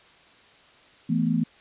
sine chord, E suspended fourth, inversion none, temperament equal, 164.81 / 220 / 246.9 Hz, E3 / A3 / B3, 0 / 0 / 0 cents, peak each -25 dBFS, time 1.09-1.44 s, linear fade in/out 10 ms, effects white hiss -54 dBFS RMS until 1.6 s + resampled to 8000 Hz

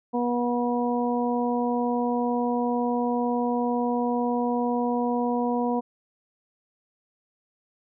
harmonic tone, 242.1 Hz, B3, 34 cents flat, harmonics 1 / 2 / 3 / 4, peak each -25 / -28 / -30 / -31 dBFS, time 0.13-5.81 s, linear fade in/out 20 ms, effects none

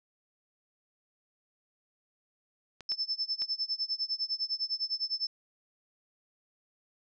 clicks, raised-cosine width 0.2 ms, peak -27 dBFS, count 3, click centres 2.807 / 2.919 / 3.42 s
sine tone with tremolo, 5274 Hz, E8, in tune, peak -27 dBFS, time 2.89-5.27 s, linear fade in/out 2 ms, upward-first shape sine, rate 9.9 Hz, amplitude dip 95%
effects none

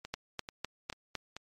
two click trains, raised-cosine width 0.2 ms, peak -24 / -17 dBFS, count 4 / 5, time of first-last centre 0.05-1.366 / 0.14-1.153 s, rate 2.28 / 3.95 Hz, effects MP3 64 kbps

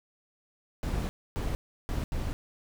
brown noise bursts at uneven times, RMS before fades -31 dBFS, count 4, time 0.83-1.09 / 1.36-1.55 / 1.89-2.04 / 2.12-2.33 s, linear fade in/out 0 ms, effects none

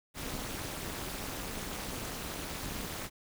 pink noise with amplitude modulation, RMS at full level -35 dBFS, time 0.14-3.1 s, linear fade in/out 50 ms, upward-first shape sine, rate 232 Hz, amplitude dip 100%, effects none

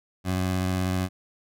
20% pulse tone with vibrato, 92.5 Hz, F#2, in tune, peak -19 dBFS, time 0.24-1.09 s, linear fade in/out 50 ms, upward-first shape triangle, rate 16 Hz, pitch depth 24 cents each way, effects none

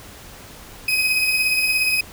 35% pulse beating tone pair, 2505 / 2522 Hz, D#7 / D#7, +11 / +23 cents, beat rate 17 Hz, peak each -25 / -16 dBFS, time 0.88-2.01 s, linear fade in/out 5 ms, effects pink hiss -41 dBFS RMS until 2.12 s

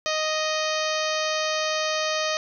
harmonic tone with a mistuned harmonic, 622.3 Hz, D#5, in tune, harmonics 1 / 2 / 3 / 4 / 5 / 6 / 7 / 8 / 9 / 10, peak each -27 / -30 / -32 / -33 / -34 / -35 / -35 / -36 / -37 / -37 dBFS, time 0.06-2.37 s, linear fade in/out 0 ms, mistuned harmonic 8, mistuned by -29 cents, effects none

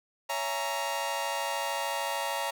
sawtooth chord, A# half-diminished seventh, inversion first, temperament just, 559.4 / 671.3 / 839.1 / 932.3 Hz, C#5 / E5 / G#5 / A#5, +16 / +31 / +18 / 0 cents, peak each -32 / -34 / -33 / -29 dBFS, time 0.29-2.51 s, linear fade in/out 10 ms, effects none

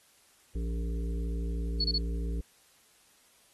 harmonic tone, 57 Hz, A#1, 38 cents flat, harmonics 1 / 3 / 5 / 7 / 8, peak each -30 / -40 / -44 / -47 / -48 dBFS, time 0.55-2.41 s, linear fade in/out 5 ms
sine tone bursts, 4400 Hz, C#8, 14 cents flat, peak -26 dBFS, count 3, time 1.8-1.982 s, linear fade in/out 5 ms, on 44 ms, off 25 ms
effects white hiss -63 dBFS RMS until 3.53 s + AAC 32 kbps

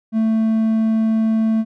triangle tone, 221.7 Hz, A3, 13 cents sharp, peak -12 dBFS, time 0.12-1.65 s, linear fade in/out 50 ms, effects none

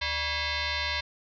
sine tone with frequency modulation, 970 Hz, B5, 31 cents flat, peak -27 dBFS, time 0.01-1.01 s, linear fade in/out 10 ms, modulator 522 Hz, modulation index 7, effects none

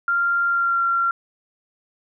sine tone with pitch glide, 1390 to 1373.2 Hz, F6 to F6, -9 to -30 cents, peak -17 dBFS, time 0.08-1.11 s, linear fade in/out 2 ms, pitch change -21 cents, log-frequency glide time 0.47-0.82 s, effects none

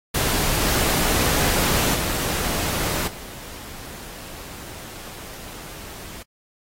pink noise with level steps, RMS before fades -21 / -25 / -38 dBFS, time 0.14-6.23 s, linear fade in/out 10 ms, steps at 1.94 / 3.07 s, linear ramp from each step 10 ms, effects AAC 48 kbps

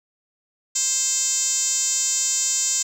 5% pulse tone with band-pass filter, 524 Hz, C5, 2 cents sharp, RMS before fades -22 dBFS, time 0.75-2.83 s, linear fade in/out 10 ms, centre 7200 Hz, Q 7.4, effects none

